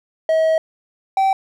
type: tone pair in turn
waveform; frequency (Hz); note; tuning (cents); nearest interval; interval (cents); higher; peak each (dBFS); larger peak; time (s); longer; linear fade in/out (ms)
triangle; 640 / 773.1; D#5 / G5; +49 / -24; minor third; 327; second; -11; neither; 0.29-0.58 / 1.17-1.33; first; 2
effects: none